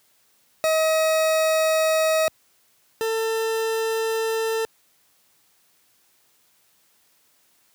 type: tone pair in turn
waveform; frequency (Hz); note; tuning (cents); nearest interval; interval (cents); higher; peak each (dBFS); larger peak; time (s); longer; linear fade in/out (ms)
40% pulse; 635 / 447.3; D#5 / A4; +35 / +28; tritone; 607; first; -17 / -21; first; 0.64-2.28 / 3.01-4.65; neither; 0
effects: white hiss -62 dBFS RMS until 7.74 s + high-pass 80 Hz 12 dB/octave